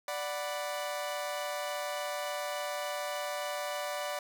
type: chord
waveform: sawtooth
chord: B minor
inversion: first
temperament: equal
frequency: 587.3 / 740 / 987.8 Hz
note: D5 / F#5 / B5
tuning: 0 / 0 / 0 cents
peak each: -32 / -36 / -38 dBFS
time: 0.08-4.19 s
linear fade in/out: 2 ms
effects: none